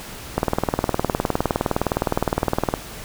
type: click train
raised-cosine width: 1 ms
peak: -4 dBFS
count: 47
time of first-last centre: 0.38-2.739 s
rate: 19.5 Hz
effects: pink hiss -36 dBFS RMS until 3.04 s